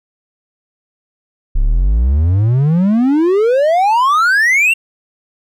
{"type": "exponential sweep", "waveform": "triangle", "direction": "up", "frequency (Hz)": [31, 2794], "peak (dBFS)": -7, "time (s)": [1.55, 4.74], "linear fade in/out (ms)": 10, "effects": []}